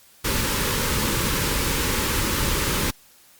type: band-stop noise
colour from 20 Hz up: pink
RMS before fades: -23 dBFS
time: 0.24-2.91 s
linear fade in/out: 10 ms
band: 580 to 840 Hz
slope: 96 dB/octave
effects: white hiss -53 dBFS RMS until 3.39 s + Opus 48 kbps